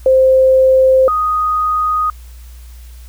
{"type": "tone pair in turn", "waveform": "sine", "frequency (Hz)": [523.3, 1244.6], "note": ["C5", "D#6"], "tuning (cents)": [0, 0], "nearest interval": "octave + minor third", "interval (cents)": 1500, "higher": "second", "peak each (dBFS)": [-6, -12], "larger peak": "first", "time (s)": [[0.06, 1.08], [1.08, 2.1]], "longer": "neither", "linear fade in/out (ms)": 2, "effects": ["added 60 Hz sine -32 dBFS peak until 3.08 s", "white hiss -47 dBFS RMS until 3.08 s"]}